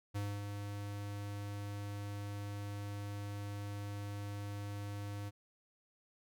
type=tone with ADSR envelope; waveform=square; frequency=101.9 Hz; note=G#2; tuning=32 cents flat; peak=-36 dBFS; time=0.14-5.31 s; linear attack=21 ms; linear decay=250 ms; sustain=-5 dB; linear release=32 ms; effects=none

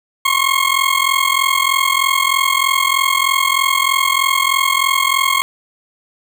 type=ring-modulated tone; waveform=20% pulse; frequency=1082 Hz; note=C#6; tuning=42 cents flat; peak=-5 dBFS; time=0.25-5.42 s; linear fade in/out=0 ms; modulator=21.6 Hz; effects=none

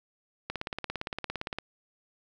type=click train; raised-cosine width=0.3 ms; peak=-17 dBFS; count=20; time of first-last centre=0.5-1.586 s; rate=17.5 Hz; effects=none

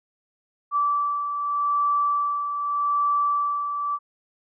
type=beating tone pair; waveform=sine; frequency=1160 / 1160.83 Hz; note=D6 / D6; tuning=-22 / -21 cents; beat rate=0.83 Hz; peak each=-21 / -30 dBFS; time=0.71-3.99 s; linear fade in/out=50 ms; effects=none

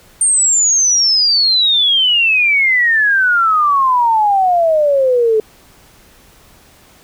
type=exponential sweep; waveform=sine; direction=down; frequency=8890 to 427.3 Hz; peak=-9 dBFS; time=0.21-5.4 s; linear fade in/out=2 ms; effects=pink hiss -46 dBFS RMS until 7.03 s

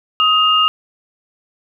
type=tone pair together; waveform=sine; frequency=1257 / 2822 Hz; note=D#6 / F7; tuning=+17 / +17 cents; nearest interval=octave + major second; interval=1400 cents; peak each=-13 dBFS; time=0.2-0.68 s; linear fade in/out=0 ms; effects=none

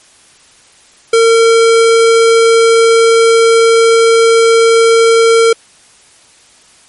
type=tone; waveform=square; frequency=456.5 Hz; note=A#4; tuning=36 cents flat; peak=-5 dBFS; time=1.13-5.53 s; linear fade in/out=5 ms; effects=white hiss -44 dBFS RMS until 6.88 s + MP3 48 kbps

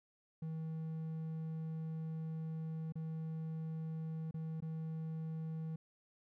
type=tone with dropouts; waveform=triangle; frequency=160 Hz; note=D#3; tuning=49 cents sharp; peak=-37 dBFS; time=0.42-5.76 s; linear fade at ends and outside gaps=5 ms; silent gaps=2.923-2.955 / 4.311-4.341 / 4.605-4.622 s; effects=none

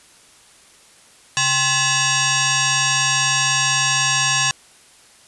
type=tone with frequency modulation; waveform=sine; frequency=1980 Hz; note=B6; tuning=4 cents sharp; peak=-15 dBFS; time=1.37-4.51 s; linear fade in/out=0 ms; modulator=922 Hz; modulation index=5.8; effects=white hiss -49 dBFS RMS until 5.27 s + resampled to 24000 Hz

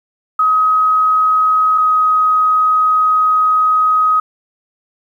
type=tone pair in turn; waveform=sine; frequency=1266 / 1259.9 Hz; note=D#6 / D#6; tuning=+30 / +21 cents; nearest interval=unison; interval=9 cents; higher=first; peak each=-9 dBFS; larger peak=neither; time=0.39-1.78 / 1.78-4.2 s; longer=second; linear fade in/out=5 ms; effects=8-bit

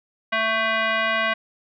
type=tone with frequency modulation; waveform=sine; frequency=224.5 Hz; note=A3; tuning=35 cents sharp; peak=-19 dBFS; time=0.32-1.34 s; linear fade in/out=10 ms; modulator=888 Hz; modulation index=2.7; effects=none

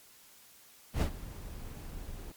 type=noise with ADSR envelope; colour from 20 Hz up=brown; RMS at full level=-24 dBFS; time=0.93-2.32 s; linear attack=86 ms; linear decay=81 ms; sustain=-19 dB; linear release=6 ms; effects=white hiss -58 dBFS RMS until 2.36 s + MP3 96 kbps

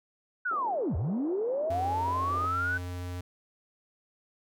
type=linear two-way sweep; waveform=sine; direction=down then up; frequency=1523 to 69.3 to 1523 Hz; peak=-27 dBFS; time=0.45-2.78 s; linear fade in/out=10 ms; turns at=0.96 s
type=band-pass noise; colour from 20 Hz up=pink; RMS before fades=-44 dBFS; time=0.5-2.48 s; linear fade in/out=20 ms; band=320 to 790 Hz; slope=24 dB/octave
type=tone; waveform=square; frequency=89.3 Hz; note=F2; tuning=39 cents sharp; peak=-35 dBFS; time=1.7-3.21 s; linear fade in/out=5 ms
effects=none

